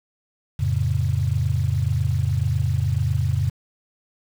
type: chord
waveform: sine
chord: F augmented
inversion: none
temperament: just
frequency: 87.31 / 109.13 / 136.42 Hz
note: F2 / A2 / C#3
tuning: 0 / -14 / -27 cents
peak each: -23 dBFS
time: 0.59-3.5 s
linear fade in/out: 10 ms
effects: 7-bit